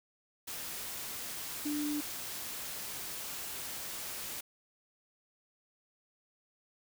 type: tone in noise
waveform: sine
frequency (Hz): 295.5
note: D4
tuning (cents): +11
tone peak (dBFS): -32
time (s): 1.65-2.01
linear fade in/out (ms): 10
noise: white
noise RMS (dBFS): -41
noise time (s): 0.47-4.41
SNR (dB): +6
effects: none